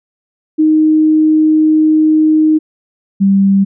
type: tone pair in turn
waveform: sine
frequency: 311.1 / 195.98 Hz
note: D#4 / G3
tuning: 0 / 0 cents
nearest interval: minor sixth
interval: 800 cents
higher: first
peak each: -6 dBFS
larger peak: neither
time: 0.58-2.59 / 3.2-3.65 s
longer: first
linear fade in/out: 20 ms
effects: none